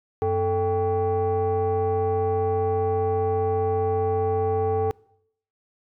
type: tone with frequency modulation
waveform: sine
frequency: 440 Hz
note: A4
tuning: in tune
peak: -19 dBFS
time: 0.22-4.91 s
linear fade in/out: 0 ms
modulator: 345 Hz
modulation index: 0.95
effects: noise-tail reverb RT60 0.7 s tail -24 dB re dry + tanh soft clip ceiling -16 dBFS